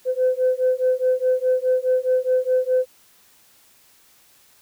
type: beating tone pair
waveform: sine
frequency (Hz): 508 / 512.8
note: B4 / C5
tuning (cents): +49 / -35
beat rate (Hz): 4.8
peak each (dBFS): -19 / -19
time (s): 0.05-2.86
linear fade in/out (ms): 50
effects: tanh soft clip ceiling -11 dBFS + white hiss -55 dBFS RMS until 4.61 s